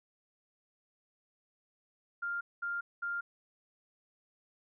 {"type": "tone bursts", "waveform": "sine", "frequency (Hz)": 1399, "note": "F6", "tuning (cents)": 3, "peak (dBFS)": -33, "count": 3, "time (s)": [2.22, 3.21], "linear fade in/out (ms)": 10, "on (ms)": 190, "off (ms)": 210, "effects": []}